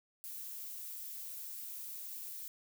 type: noise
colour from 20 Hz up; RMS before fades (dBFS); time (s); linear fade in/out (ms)
violet; -45; 0.24-2.48; 0
effects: none

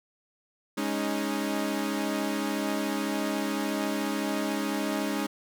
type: chord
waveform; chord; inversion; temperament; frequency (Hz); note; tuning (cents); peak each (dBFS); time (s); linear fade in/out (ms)
sawtooth; Ab suspended fourth; none; equal with one note detuned; 206.8 / 277.2 / 311.1; Ab3 / Db4 / Eb4; -7 / 0 / 0; -28; 0.77-5.27; 10
effects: none

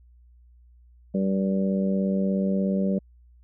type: harmonic tone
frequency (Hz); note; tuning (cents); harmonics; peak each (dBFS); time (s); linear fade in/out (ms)
96.8; G2; -21; 2 / 3 / 4 / 5 / 6; -22 / -36 / -34 / -32 / -32; 1.14-2.99; 10
effects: added 60 Hz sine -51 dBFS peak until 3.43 s

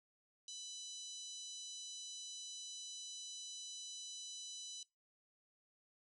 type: harmonic tone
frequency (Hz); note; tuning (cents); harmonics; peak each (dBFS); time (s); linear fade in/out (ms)
995; B5; +13; 3 / 4 / 5 / 6 / 7 / 8 / 9 / 10; -56 / -52 / -61 / -51 / -56 / -62 / -64 / -67; 0.48-4.83; 2
effects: noise-tail reverb RT60 0.2 s tail -20 dB re dry

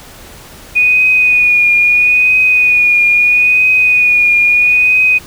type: tone with vibrato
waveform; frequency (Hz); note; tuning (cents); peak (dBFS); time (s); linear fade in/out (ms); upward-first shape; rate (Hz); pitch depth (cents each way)
sine; 2467; D#7; -15; -6; 0.75-5.19; 20; triangle; 0.76; 35
effects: pink hiss -35 dBFS RMS until 5.26 s

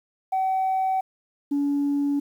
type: tone pair in turn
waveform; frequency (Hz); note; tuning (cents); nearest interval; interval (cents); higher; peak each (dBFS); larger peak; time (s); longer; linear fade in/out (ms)
sine; 760 / 284.7; F#5 / C#4; +46 / +46; octave + perfect fourth; 1700; first; -19; neither; 0.32-1.01 / 1.51-2.2; neither; 10
effects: tanh soft clip ceiling -18 dBFS + 9-bit

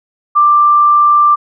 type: tone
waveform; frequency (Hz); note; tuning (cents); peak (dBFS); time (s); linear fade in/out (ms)
sine; 1181; D6; +9; -5; 0.35-1.36; 20
effects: none

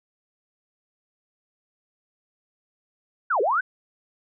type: linear two-way sweep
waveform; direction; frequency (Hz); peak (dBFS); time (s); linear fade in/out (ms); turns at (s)
sine; down then up; 1586 to 370 to 1586; -19; 3.3-3.61; 10; 3.41
effects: none

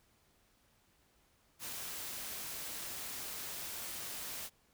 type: noise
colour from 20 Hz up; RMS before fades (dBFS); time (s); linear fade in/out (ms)
white; -43; 1.59-4.5; 50
effects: pink hiss -71 dBFS RMS until 4.73 s

